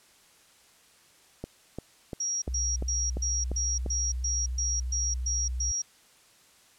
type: click train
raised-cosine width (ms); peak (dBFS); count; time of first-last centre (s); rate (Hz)
2; -21; 8; 1.44-3.862; 2.89
type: tone bursts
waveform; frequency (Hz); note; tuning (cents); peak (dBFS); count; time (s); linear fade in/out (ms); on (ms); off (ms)
sine; 5670; F8; +25; -27; 11; 2.2-5.82; 5; 220; 120
type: tone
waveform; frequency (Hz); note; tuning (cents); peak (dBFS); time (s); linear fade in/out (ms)
sine; 62.2; B1; +13; -29; 2.47-5.72; 10
effects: white hiss -59 dBFS RMS until 6.78 s + low-pass 10000 Hz 12 dB/octave